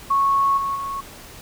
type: tone with level steps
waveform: sine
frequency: 1103 Hz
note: C#6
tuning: 9 cents flat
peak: -15 / -21 / -25 dBFS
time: 0.1-1.01 s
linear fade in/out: 10 ms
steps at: 0.57 / 0.75 s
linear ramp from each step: 10 ms
effects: pink hiss -41 dBFS RMS until 1.41 s